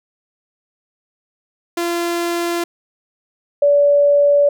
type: tone pair in turn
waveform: sawtooth / sine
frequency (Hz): 343.1 / 575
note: F4 / D5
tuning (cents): -31 / -37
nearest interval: major sixth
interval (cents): 894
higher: second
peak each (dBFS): -14 / -9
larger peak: second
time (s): 1.77-2.64 / 3.62-4.49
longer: neither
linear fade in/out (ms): 5
effects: none